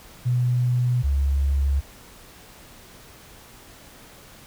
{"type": "tone pair in turn", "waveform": "sine", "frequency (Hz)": [123.5, 69.31], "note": ["B2", "C#2"], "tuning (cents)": [0, 0], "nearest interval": "minor seventh", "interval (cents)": 1000, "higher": "first", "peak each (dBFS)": -18, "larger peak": "neither", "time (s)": [[0.25, 1.03], [1.03, 1.81]], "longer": "neither", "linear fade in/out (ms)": 20, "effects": ["pink hiss -47 dBFS RMS until 4.46 s"]}